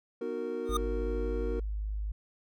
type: chord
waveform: triangle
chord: B major seventh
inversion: none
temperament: just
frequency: 246.9 / 308.7 / 370.4 / 463 Hz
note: B3 / D#4 / F#4 / A#4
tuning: 0 / -14 / +2 / -12 cents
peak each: -39 / -39 / -36 / -33 dBFS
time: 0.21-1.6 s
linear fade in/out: 5 ms
type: tone with exponential growth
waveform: square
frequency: 1222 Hz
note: D#6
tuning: 32 cents flat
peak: -26 dBFS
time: 0.65-0.77 s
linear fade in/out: 5 ms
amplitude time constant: 26 ms
type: tone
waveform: sine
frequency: 51.91 Hz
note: G#1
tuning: in tune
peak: -31 dBFS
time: 0.69-2.12 s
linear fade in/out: 5 ms
effects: none